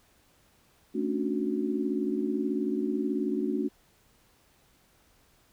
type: chord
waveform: sine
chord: D major seventh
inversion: second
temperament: just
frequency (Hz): 220.2 / 275.3 / 293.7 / 367.1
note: A3 / C#4 / D4 / F#4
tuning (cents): +2 / -12 / 0 / -14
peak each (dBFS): -32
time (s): 0.94-3.69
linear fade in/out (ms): 20
effects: pink hiss -64 dBFS RMS until 5.52 s